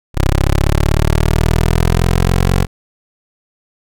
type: linear sweep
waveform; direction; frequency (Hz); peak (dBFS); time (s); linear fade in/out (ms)
15% pulse; up; 32.88 to 46.25; -4; 0.14-2.67; 50
effects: none